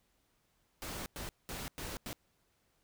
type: noise bursts at uneven times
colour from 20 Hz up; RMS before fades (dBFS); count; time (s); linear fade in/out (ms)
pink; -42; 5; 0.82-1.06 / 1.16-1.29 / 1.49-1.68 / 1.78-1.97 / 2.06-2.13; 0
effects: pink hiss -75 dBFS RMS until 2.83 s